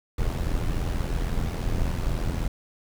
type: noise with amplitude modulation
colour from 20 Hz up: brown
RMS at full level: -23 dBFS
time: 0.18-2.48 s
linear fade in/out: 5 ms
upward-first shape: sine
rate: 83.7 Hz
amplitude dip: 65%
effects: none